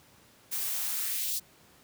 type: noise with high-pass filter sweep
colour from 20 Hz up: blue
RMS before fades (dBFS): -32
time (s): 0.51-1.4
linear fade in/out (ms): 20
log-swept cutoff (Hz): 240 to 4600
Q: 1.5
effects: pink hiss -59 dBFS RMS until 1.83 s + high-pass 80 Hz 12 dB/octave